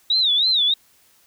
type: tone with vibrato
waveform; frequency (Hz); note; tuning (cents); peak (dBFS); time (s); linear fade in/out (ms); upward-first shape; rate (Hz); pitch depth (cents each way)
sine; 3748; A#7; +9; -15; 0.1-0.74; 5; sine; 3.2; 170
effects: white hiss -57 dBFS RMS until 1.26 s